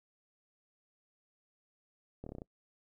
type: slowing click train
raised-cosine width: 2 ms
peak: -30 dBFS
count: 7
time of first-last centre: 2.24-2.419 s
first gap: 25 ms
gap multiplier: 1.07
effects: noise-tail reverb RT60 0.1 s tail -25 dB re dry